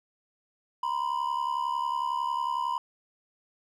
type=ring-modulated tone; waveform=triangle; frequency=987.8 Hz; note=B5; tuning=in tune; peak=-22 dBFS; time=0.83-2.78 s; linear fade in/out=2 ms; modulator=35.5 Hz; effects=none